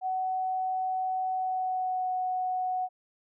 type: tone with pitch glide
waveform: sine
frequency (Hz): 749 to 739.1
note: F#5 to F#5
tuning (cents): +21 to -2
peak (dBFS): -27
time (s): 0.01-2.89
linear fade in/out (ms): 50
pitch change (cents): -23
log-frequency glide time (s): 1.32-2.11
effects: none